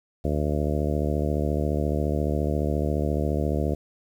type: harmonic tone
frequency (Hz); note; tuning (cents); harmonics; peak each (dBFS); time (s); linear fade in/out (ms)
74.4; D2; +23; 1 / 2 / 3 / 4 / 5 / 6 / 7 / 8 / 9; -26 / -29 / -31 / -32 / -33 / -34 / -34 / -35 / -36; 0.24-3.75; 10
effects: 9-bit